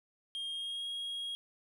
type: tone with pitch glide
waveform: triangle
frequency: 3225 to 3281 Hz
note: G7 to G#7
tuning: +48 to -22 cents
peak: -35 dBFS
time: 0.35-1.35 s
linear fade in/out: 0 ms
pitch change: +30 cents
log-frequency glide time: 0.48-0.87 s
effects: none